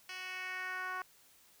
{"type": "tone with band-pass filter sweep", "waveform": "10% pulse", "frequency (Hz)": 370, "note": "F#4", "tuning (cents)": 0, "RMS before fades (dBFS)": -41, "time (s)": [0.09, 1.02], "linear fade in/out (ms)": 2, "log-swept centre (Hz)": [3400, 1200], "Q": 2, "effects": ["white hiss -64 dBFS RMS until 1.6 s"]}